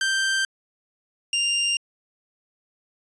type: tone pair in turn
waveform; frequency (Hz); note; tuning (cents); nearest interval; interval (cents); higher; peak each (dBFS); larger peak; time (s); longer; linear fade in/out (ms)
sawtooth; 1568 / 2794; G6 / F7; 0 / 0; minor seventh; 1000; second; -17; neither; 0.01-0.45 / 1.33-1.77; neither; 2
effects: resampled to 22050 Hz